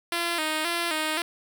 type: tone with vibrato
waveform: 5% pulse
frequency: 326.1 Hz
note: E4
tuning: 19 cents flat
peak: -14 dBFS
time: 0.12-1.22 s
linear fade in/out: 2 ms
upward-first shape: square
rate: 1.9 Hz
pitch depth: 82 cents each way
effects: none